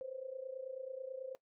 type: tone with amplitude modulation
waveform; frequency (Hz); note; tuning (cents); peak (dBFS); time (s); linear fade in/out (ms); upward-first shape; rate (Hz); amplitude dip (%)
sine; 523.3; C5; 0; -38; 0.01-1.35; 0; sine; 29.2; 85
effects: noise-tail reverb RT60 0.1 s tail -17 dB re dry